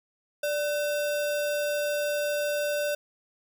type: tone with sample-and-hold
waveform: sine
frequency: 587.3 Hz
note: D5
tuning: in tune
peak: -25 dBFS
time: 0.43-2.95 s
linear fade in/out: 5 ms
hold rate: 2100 Hz
effects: none

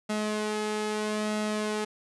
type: tone with flanger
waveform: sawtooth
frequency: 212.7 Hz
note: G#3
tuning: 42 cents sharp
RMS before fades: -30 dBFS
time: 0.09-1.85 s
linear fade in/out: 10 ms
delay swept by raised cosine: 1.5 to 2.45 ms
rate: 0.78 Hz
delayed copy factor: +0.5
effects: resampled to 24000 Hz + 10-bit

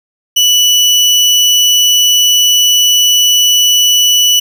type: tone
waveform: 30% pulse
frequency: 2960 Hz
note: F#7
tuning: in tune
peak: -3 dBFS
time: 0.36-4.4 s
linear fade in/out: 10 ms
effects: none

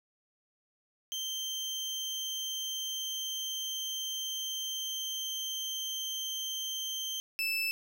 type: tone pair in turn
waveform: 30% pulse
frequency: 3136 / 2637 Hz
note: G7 / E7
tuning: 0 / 0 cents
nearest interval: minor third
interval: 300 cents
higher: first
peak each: -31 / -27 dBFS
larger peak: second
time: 1.12-7.2 / 7.39-7.71 s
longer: first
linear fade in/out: 0 ms
effects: none

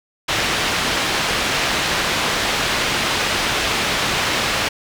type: low-pass noise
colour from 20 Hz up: white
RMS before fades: -20 dBFS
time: 0.28-4.69 s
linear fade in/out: 10 ms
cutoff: 3500 Hz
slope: 12 dB/octave
effects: none

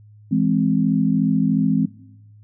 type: chord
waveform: sine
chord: E augmented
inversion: none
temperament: equal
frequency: 164.81 / 207.7 / 261.6 Hz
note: E3 / G#3 / B#3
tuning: 0 / 0 / 0 cents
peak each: -21 / -19 / -19 dBFS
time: 0.31-1.86 s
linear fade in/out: 10 ms
effects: noise-tail reverb RT60 0.9 s tail -19 dB re dry + added 105 Hz sine -44 dBFS peak until 2.43 s

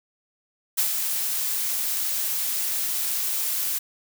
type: noise with ADSR envelope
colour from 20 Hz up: blue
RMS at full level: -21 dBFS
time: 0.77-3.79 s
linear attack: 18 ms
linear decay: 100 ms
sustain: -5 dB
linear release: 12 ms
effects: none

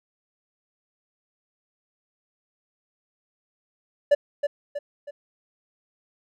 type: tone with echo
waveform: triangle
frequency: 578 Hz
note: D5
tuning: 28 cents flat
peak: -11 dBFS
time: 4.11-4.15 s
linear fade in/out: 10 ms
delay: 320 ms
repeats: 3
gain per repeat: -7 dB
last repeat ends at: 5.11 s
effects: none

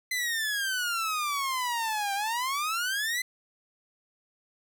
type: exponential two-way sweep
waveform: sawtooth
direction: down then up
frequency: 2043 to 784 to 2043 Hz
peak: -24 dBFS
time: 0.11-3.22 s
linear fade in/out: 5 ms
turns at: 2.14 s
effects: none

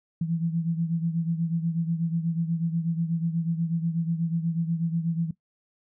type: beating tone pair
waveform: sine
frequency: 164.81 / 173.01 Hz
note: E3 / F3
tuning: 0 / -16 cents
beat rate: 8.2 Hz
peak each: -25 / -30 dBFS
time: 0.21-5.31 s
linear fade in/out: 5 ms
effects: noise-tail reverb RT60 0.1 s tail -17 dB re dry

